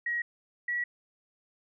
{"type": "tone pair in turn", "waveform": "sine", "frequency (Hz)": [1900, 1931], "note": ["A#6", "B6"], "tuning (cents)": [33, -39], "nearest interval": "unison", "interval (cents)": 28, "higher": "second", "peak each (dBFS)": -28, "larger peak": "neither", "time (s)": [[0.06, 0.22], [0.68, 0.84]], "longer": "neither", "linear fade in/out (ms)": 5, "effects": []}